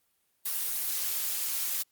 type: noise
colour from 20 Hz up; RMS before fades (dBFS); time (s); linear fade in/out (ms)
blue; -31; 0.45-1.83; 10
effects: white hiss -73 dBFS RMS until 1.91 s + Opus 32 kbps